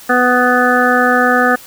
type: harmonic tone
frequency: 248.5 Hz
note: B3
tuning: 11 cents sharp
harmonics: 1 / 2 / 3 / 5 / 6 / 7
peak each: -16 / -16 / -16 / -16 / -16 / -16 dBFS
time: 0.09-1.56 s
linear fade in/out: 10 ms
effects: white hiss -37 dBFS RMS until 1.66 s